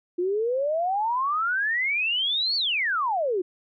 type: exponential two-way sweep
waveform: sine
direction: up then down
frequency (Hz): 344.4 to 4556 to 344.4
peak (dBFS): -22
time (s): 0.18-3.42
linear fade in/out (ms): 10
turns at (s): 2.56
effects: none